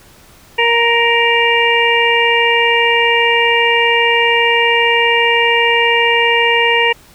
harmonic tone, 467.5 Hz, A#4, 5 cents sharp, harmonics 1 / 2 / 4 / 5 / 6, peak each -16 / -16 / -16 / -16 / -16 dBFS, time 0.58-6.93 s, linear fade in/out 10 ms, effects pink hiss -44 dBFS RMS until 7.14 s

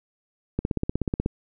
click train, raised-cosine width 3 ms, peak -11 dBFS, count 12, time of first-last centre 0.59-1.261 s, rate 16.4 Hz, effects none

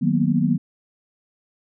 sine chord, B major seventh, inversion first, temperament equal, 155.56 / 185 / 233.1 / 246.9 Hz, D#3 / F#3 / A#3 / B3, 0 / 0 / 0 / 0 cents, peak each -22 dBFS, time 0.01-0.58 s, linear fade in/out 20 ms, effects none

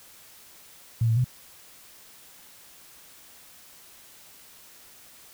sine tone with pitch steps, 114.9 / 112.9 / 125.4 Hz, A#2 / A2 / B2, -25 / +45 / +27 cents, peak -19 dBFS, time 1.01-1.244 s, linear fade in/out 5 ms, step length 78 ms, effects white hiss -51 dBFS RMS until 5.33 s

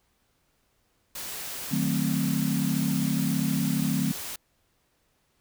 white noise, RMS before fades -36 dBFS, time 1.15-4.36 s, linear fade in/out 5 ms
sine chord, D# diminished seventh, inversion none, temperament equal with one note detuned, 152.89 / 185 / 220 / 261.6 Hz, D#3 / F#3 / A3 / C4, -30 / 0 / 0 / 0 cents, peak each -29 dBFS, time 1.71-4.12 s, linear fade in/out 10 ms
effects pink hiss -70 dBFS RMS until 5.4 s

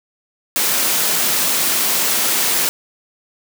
white high-pass noise, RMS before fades -17 dBFS, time 0.56-2.69 s, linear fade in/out 0 ms, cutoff 150 Hz, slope 24 dB/octave, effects none

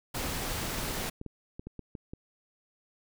pink noise, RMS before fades -34 dBFS, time 0.14-1.1 s, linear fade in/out 10 ms
clicks, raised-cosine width 3 ms, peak -27 dBFS, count 10, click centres 0.785 / 0.832 / 0.982 / 1.214 / 1.263 / 1.595 / 1.67 / 1.793 / 1.952 / 2.135 s
effects none

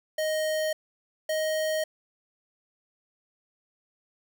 square tone pair in turn, 623 / 625.6 Hz, D#5 / D#5, +2 / +9 cents, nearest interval unison, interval 7 cents, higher second, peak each -26 dBFS, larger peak neither, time 0.18-0.73 / 1.29-1.84 s, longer neither, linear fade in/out 5 ms, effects 10-bit

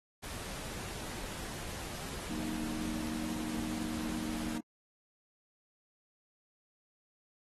pink noise, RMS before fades -43 dBFS, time 0.22-4.59 s, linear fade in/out 20 ms
triangle chord, D# minor, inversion first, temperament just, 186.68 / 233.3 / 311.1 Hz, F#3 / A#3 / D#4, +16 / +2 / 0 cents, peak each -43 / -37 / -38 dBFS, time 2.3-4.61 s, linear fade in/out 5 ms
effects AAC 32 kbps

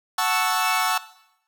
sawtooth chord, F# minor seventh, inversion none, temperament equal, 740 / 880 / 1108.7 / 1318.5 Hz, F#5 / A5 / C#6 / E6, 0 / 0 / 0 / 0 cents, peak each -22 dBFS, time 0.18-0.98 s, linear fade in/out 5 ms, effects noise-tail reverb RT60 0.8 s tail -17 dB re dry

